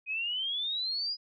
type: exponential sweep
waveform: sine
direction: up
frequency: 2489 to 4978 Hz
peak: -30 dBFS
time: 0.06-1.17 s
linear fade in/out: 50 ms
effects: none